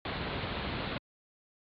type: low-pass noise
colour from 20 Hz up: pink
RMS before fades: -35 dBFS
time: 0.05-0.98 s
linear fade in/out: 2 ms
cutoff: 4300 Hz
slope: 96 dB/octave
effects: high-pass 60 Hz 12 dB/octave + AAC 64 kbps